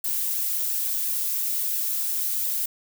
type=noise with flanger; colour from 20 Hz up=violet; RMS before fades=-26 dBFS; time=0.04-2.66 s; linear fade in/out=5 ms; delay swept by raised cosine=1.1 to 3.3 ms; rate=2.9 Hz; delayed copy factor=+0.55; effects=none